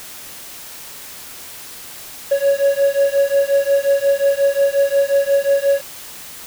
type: beating tone pair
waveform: triangle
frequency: 554.4 / 560 Hz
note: C#5 / C#5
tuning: 0 / +18 cents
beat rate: 5.6 Hz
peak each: -14 / -14 dBFS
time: 2.31-5.81 s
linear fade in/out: 10 ms
effects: white hiss -35 dBFS RMS until 6.46 s

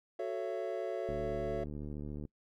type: chord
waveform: triangle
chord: F# minor seventh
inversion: none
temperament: equal with one note detuned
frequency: 370 / 440 / 554.4 / 670 Hz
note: F#4 / A4 / C#5 / E5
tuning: 0 / 0 / 0 / +28 cents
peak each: -38 dBFS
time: 0.19-1.64 s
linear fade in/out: 5 ms
type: click train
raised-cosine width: 3 ms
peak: -30 dBFS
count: 87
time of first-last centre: 1.09-2.252 s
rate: 74 Hz
effects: noise-tail reverb RT60 0.1 s tail -24 dB re dry

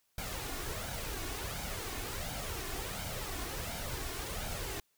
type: noise with flanger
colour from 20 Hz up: pink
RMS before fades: -39 dBFS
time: 0.18-4.8 s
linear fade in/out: 2 ms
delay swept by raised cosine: 1.3 to 2.8 ms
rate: 1.4 Hz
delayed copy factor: +0.55
effects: white hiss -75 dBFS RMS until 4.97 s

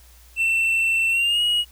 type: tone with pitch glide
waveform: triangle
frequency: 2687 to 2897 Hz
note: E7 to F#7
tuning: +33 to -37 cents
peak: -16 dBFS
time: 0.36-1.65 s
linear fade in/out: 50 ms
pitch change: +130 cents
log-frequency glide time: 1.09-1.42 s
effects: added 60 Hz sine -48 dBFS peak until 1.71 s + white hiss -53 dBFS RMS until 1.71 s

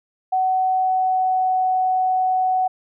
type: tone with pitch glide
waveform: sine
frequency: 750 to 745.2 Hz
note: F#5 to F#5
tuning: +23 to +12 cents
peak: -16 dBFS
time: 0.32-2.68 s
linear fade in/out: 10 ms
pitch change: -11 cents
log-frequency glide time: 0.72-1.64 s
effects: none

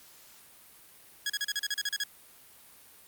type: tone bursts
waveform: 15% pulse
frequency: 1661.2 Hz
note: G#6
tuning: in tune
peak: -22 dBFS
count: 11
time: 1.26-2.037 s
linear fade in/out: 2 ms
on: 37 ms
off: 37 ms
effects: white hiss -55 dBFS RMS until 3.07 s + Opus 48 kbps

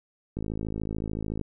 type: click train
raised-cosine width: 3 ms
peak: -19 dBFS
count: 57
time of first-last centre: 0.37-1.413 s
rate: 53.7 Hz
effects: none

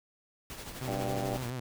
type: noise with tremolo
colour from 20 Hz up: pink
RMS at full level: -41 dBFS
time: 0.5-1.5 s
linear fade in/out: 0 ms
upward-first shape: sine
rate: 12 Hz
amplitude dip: 50%
type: tone with vibrato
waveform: sawtooth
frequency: 124.1 Hz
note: B2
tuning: 9 cents sharp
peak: -31 dBFS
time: 0.81-1.6 s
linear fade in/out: 5 ms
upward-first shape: sine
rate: 7.2 Hz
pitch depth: 84 cents each way
type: harmonic tone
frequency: 98 Hz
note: G2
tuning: in tune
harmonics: 2 / 3 / 4 / 5 / 6 / 7 / 8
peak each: -42 / -40 / -41 / -43 / -38 / -42 / -39 dBFS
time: 0.88-1.37 s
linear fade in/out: 0 ms
effects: none

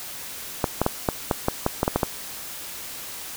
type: clicks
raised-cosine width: 1 ms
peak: -5 dBFS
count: 11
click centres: 0.642 / 0.816 / 0.864 / 1.088 / 1.312 / 1.484 / 1.664 / 1.831 / 1.879 / 1.96 / 2.032 s
effects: white hiss -36 dBFS RMS until 3.36 s

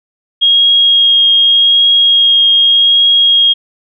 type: tone with vibrato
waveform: sine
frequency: 3265 Hz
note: G#7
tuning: 30 cents flat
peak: -5 dBFS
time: 0.41-3.54 s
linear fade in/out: 20 ms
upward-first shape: triangle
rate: 0.84 Hz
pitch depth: 11 cents each way
effects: none

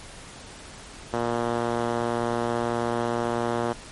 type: tone with band-pass filter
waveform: 5% pulse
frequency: 118.2 Hz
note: A#2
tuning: 24 cents sharp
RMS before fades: -26 dBFS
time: 1.13-3.73 s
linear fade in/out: 5 ms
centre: 370 Hz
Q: 0.55
effects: pink hiss -43 dBFS RMS until 3.91 s + MP3 48 kbps

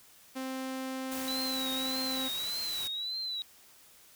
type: tone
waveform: sawtooth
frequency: 262.2 Hz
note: C4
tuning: 4 cents sharp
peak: -31 dBFS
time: 0.35-2.29 s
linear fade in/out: 20 ms
type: noise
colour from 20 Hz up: white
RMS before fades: -41 dBFS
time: 1.11-2.88 s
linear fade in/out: 10 ms
type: tone with vibrato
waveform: sine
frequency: 3944 Hz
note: B7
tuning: 3 cents flat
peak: -33 dBFS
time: 1.28-3.42 s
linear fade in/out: 0 ms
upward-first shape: triangle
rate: 1.7 Hz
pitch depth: 100 cents each way
effects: white hiss -58 dBFS RMS until 4.15 s

